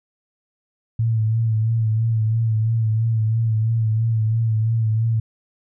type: tone with vibrato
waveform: sine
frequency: 111.8 Hz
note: A2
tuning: 28 cents sharp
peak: -16 dBFS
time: 0.99-5.2 s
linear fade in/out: 5 ms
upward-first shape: sine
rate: 3 Hz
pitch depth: 44 cents each way
effects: none